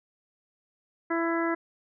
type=harmonic tone; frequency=333.4 Hz; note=E4; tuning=20 cents sharp; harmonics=1 / 2 / 3 / 4 / 5 / 6; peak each=-27 / -33 / -34 / -34 / -35 / -37 dBFS; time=1.1-1.55 s; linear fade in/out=10 ms; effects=none